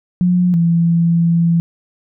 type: tone pair in turn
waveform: sine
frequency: 178.9 / 168.51 Hz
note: F3 / E3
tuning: +42 / +38 cents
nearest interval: minor second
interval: 104 cents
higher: first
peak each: -10 dBFS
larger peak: neither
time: 0.21-0.54 / 0.54-1.6 s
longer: second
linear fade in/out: 0 ms
effects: none